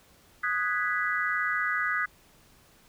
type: chord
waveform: sine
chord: G# minor seventh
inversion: second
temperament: equal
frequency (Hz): 1244.5 / 1480 / 1661.2 / 1975.5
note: D#6 / F#6 / G#6 / B6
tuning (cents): 0 / 0 / 0 / 0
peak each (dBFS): -31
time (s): 0.43-2.06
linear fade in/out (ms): 10
effects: pink hiss -59 dBFS RMS until 2.88 s